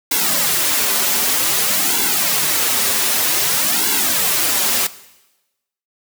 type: noise with flanger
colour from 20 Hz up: white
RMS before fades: -17 dBFS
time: 0.11-4.87 s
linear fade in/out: 5 ms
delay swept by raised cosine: 1.6 to 6.5 ms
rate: 0.53 Hz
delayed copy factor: -1
effects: noise-tail reverb RT60 1.0 s tail -17 dB re dry + high-pass 150 Hz 12 dB/octave